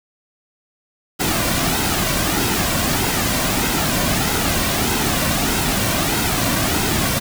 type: noise with flanger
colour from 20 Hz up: pink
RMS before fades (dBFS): -19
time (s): 1.19-7.2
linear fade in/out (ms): 20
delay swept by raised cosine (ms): 1.7 to 2.38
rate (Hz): 1.6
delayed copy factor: -0.5
effects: none